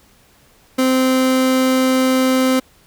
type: tone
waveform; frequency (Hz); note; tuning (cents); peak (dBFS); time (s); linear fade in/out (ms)
30% pulse; 259.6; C4; -13; -10; 0.78-2.6; 10
effects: pink hiss -52 dBFS RMS until 2.86 s